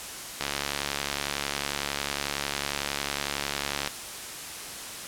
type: click train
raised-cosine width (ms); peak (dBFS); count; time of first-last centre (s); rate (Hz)
0.2; -10; 247; 0.41-3.875; 71
effects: white hiss -38 dBFS RMS until 5.07 s + low-pass 11000 Hz 12 dB/octave